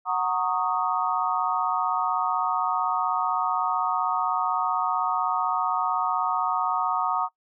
sine chord, D# minor seventh, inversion first, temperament equal with one note detuned, 740 / 923.2 / 1108.7 / 1244.5 Hz, F#5 / A#5 / C#6 / D#6, 0 / -17 / 0 / 0 cents, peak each -28 / -28 / -29 / -27 dBFS, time 0.05-7.29 s, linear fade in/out 50 ms, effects noise-tail reverb RT60 0.1 s tail -21 dB re dry

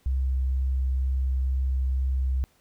sine tone with vibrato, 65.4 Hz, C2, in tune, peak -22 dBFS, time 0.06-2.44 s, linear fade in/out 0 ms, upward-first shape triangle, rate 2.1 Hz, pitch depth 9 cents each way, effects pink hiss -64 dBFS RMS until 2.6 s

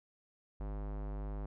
square tone with low-pass filter, 50.9 Hz, G#1, 34 cents flat, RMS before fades -40 dBFS, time 0.6-1.46 s, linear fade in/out 5 ms, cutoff 970 Hz, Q 1, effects none

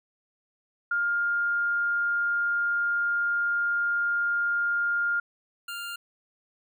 sine / 25% pulse tone pair in turn, 1408 / 1399.1 Hz, F6 / F6, +14 / +3 cents, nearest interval unison, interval 11 cents, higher first, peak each -23 / -30 dBFS, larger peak first, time 0.91-5.2 / 5.68-5.96 s, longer first, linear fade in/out 5 ms, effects none

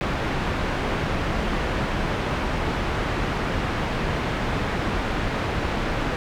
pink low-pass noise, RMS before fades -25 dBFS, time 0.01-6.16 s, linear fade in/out 0 ms, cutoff 2400 Hz, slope 12 dB/octave, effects none

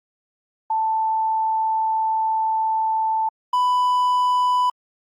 sine / triangle tone pair in turn, 883 / 994.3 Hz, A5 / B5, +6 / +11 cents, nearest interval major second, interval 205 cents, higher second, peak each -18 / -14 dBFS, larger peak second, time 0.7-3.29 / 3.53-4.7 s, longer first, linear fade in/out 5 ms, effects Opus 32 kbps

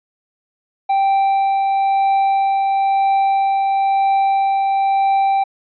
triangle tone with tremolo, 783 Hz, G5, 2 cents flat, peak -10 dBFS, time 0.89-5.44 s, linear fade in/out 10 ms, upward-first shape triangle, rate 1 Hz, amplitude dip 25%, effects resampled to 11025 Hz

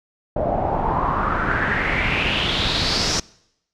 pink noise with low-pass filter sweep, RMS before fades -21 dBFS, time 0.36-3.2 s, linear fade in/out 5 ms, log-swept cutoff 600 to 5800 Hz, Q 4.8, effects noise-tail reverb RT60 0.8 s tail -24 dB re dry

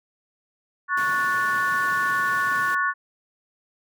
sine chord, F# minor, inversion second, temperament equal with one note detuned, 1108.7 / 1466.4 / 1760 Hz, C#6 / F#6 / A6, 0 / -16 / 0 cents, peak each -24 / -24 / -26 dBFS, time 0.88-2.94 s, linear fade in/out 50 ms
pink high-pass noise, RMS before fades -39 dBFS, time 0.97-2.75 s, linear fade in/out 5 ms, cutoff 110 Hz, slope 96 dB/octave
effects none

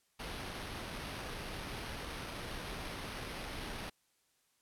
pink noise with sample-and-hold, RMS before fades -43 dBFS, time 0.19-3.9 s, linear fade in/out 10 ms, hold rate 7350 Hz, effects white hiss -75 dBFS RMS until 4.61 s + low-pass 12000 Hz 12 dB/octave

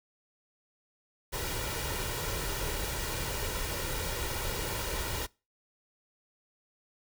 pink noise with comb filter, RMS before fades -34 dBFS, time 1.32-5.27 s, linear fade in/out 20 ms, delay 2.1 ms, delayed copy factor +0.55, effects noise-tail reverb RT60 0.3 s tail -24 dB re dry

